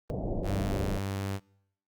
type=low-pass noise; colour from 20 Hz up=pink; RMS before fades=-32 dBFS; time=0.1-0.98 s; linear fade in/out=0 ms; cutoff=720 Hz; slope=48 dB/octave
type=tone; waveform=sawtooth; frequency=98 Hz; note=G2; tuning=in tune; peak=-27 dBFS; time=0.43-1.4 s; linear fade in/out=50 ms
effects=noise-tail reverb RT60 0.8 s tail -26 dB re dry + Opus 32 kbps